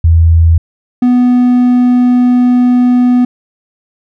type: tone pair in turn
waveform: sine / triangle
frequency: 82.5 / 247.2 Hz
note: E2 / B3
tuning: +2 / +2 cents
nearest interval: octave + perfect fifth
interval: 1900 cents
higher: second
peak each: -3 dBFS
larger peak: neither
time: 0.04-0.58 / 1.02-3.25 s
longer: second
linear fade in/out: 5 ms
effects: none